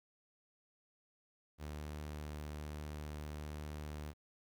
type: tone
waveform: sawtooth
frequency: 75.1 Hz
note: D2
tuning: 39 cents sharp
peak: -39 dBFS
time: 1.58-4.14 s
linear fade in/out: 50 ms
effects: 13-bit